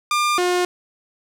sawtooth tone pair in turn, 1200 / 357.9 Hz, D6 / F4, +37 / +42 cents, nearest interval octave + major sixth, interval 2095 cents, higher first, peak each -13 / -13 dBFS, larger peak neither, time 0.11-0.38 / 0.38-0.65 s, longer neither, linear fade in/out 2 ms, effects low-pass 10000 Hz 12 dB/octave + 8-bit

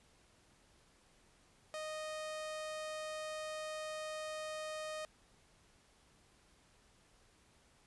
sawtooth tone, 620 Hz, D#5, 6 cents flat, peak -37 dBFS, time 1.74-5.05 s, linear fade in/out 0 ms, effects pink hiss -68 dBFS RMS until 7.86 s + resampled to 24000 Hz

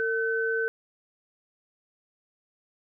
sine tone pair together, 452.5 / 1522 Hz, A4 / F#6, +48 / +48 cents, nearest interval octave + major sixth, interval 2100 cents, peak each -27 dBFS, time 0-0.68 s, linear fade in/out 0 ms, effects none

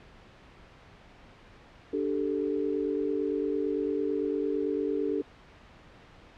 sine chord, D suspended fourth, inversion none, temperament just, 293.7 / 391.6 / 440.5 Hz, D4 / G4 / A4, 0 / -2 / +2 cents, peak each -31 dBFS, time 1.93-5.22 s, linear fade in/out 5 ms, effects pink hiss -53 dBFS RMS until 6.37 s + low-pass 3000 Hz 12 dB/octave

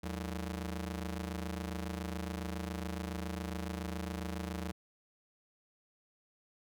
sawtooth ring-modulated tone, 130 Hz, C3, 11 cents flat, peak -30 dBFS, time 0.03-4.72 s, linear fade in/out 10 ms, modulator 51.4 Hz, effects none

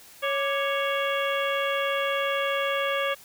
harmonic tone with a mistuned harmonic, 554.4 Hz, C#5, in tune, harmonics 1 / 2 / 3 / 4 / 5 / 6, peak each -27 / -30 / -32 / -33 / -34 / -35 dBFS, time 0.22-3.15 s, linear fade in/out 20 ms, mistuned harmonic 2, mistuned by +96 cents, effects white hiss -50 dBFS RMS until 3.24 s

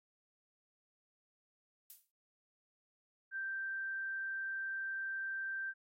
violet noise with exponential decay, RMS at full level -47 dBFS, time 1.9-2.11 s, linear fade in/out 1 ms, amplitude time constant 44 ms
sine tone, 1568 Hz, G6, in tune, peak -37 dBFS, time 3.31-5.74 s, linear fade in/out 50 ms
effects AAC 48 kbps

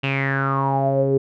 sawtooth tone with low-pass filter sweep, 136.6 Hz, C#3, 25 cents flat, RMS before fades -20 dBFS, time 0.03-1.18 s, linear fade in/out 10 ms, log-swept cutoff 2800 to 400 Hz, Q 9.4, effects none

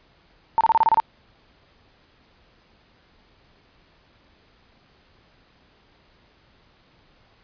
sine tone bursts, 901 Hz, A5, 41 cents sharp, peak -13 dBFS, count 8, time 0.58-1 s, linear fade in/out 0 ms, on 28 ms, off 28 ms, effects pink hiss -58 dBFS RMS until 7.43 s + resampled to 11025 Hz

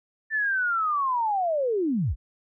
sine linear sweep, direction down, 1786 to 34.65 Hz, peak -22 dBFS, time 0.3-2.16 s, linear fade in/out 50 ms, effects none

